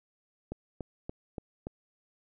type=click train; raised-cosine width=2 ms; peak=-23 dBFS; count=5; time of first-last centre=0.52-1.669 s; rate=3.48 Hz; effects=none